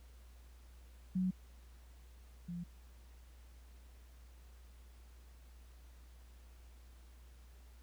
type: tone pair in turn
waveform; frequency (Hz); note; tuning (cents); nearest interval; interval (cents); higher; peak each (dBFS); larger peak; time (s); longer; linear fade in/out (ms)
sine; 185 / 173.86; F#3 / F3; 0 / -7; minor second; 107; first; -31 / -40; first; 1.15-1.31 / 2.48-2.64; neither; 10
effects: added 60 Hz sine -55 dBFS peak until 7.82 s + pink hiss -68 dBFS RMS until 7.82 s